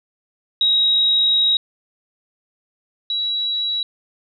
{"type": "tone pair in turn", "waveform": "sine", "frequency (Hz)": [3813, 3898], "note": ["A#7", "B7"], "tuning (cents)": [38, -23], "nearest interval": "unison", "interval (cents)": 39, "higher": "second", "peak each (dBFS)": [-13, -19], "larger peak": "first", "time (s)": [[0.61, 1.57], [3.1, 3.83]], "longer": "first", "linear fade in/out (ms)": 2, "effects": []}